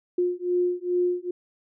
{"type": "beating tone pair", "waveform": "sine", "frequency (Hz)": [355.4, 357.8], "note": ["F4", "F4"], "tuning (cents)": [30, 42], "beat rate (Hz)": 2.4, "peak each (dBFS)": -25, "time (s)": [0.18, 1.31], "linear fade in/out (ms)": 5, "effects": []}